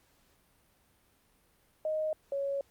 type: tone pair in turn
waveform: sine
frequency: 622.3 / 556 Hz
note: D#5 / C#5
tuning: 0 / +5 cents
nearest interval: major second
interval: 195 cents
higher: first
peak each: -29 / -30 dBFS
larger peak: first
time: 1.85-2.13 / 2.32-2.61 s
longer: second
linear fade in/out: 2 ms
effects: pink hiss -68 dBFS RMS until 2.7 s + Opus 48 kbps